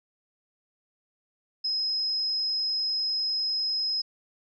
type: tone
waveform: sine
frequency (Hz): 5110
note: D#8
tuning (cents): +45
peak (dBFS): -25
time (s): 1.64-4.02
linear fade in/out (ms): 10
effects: none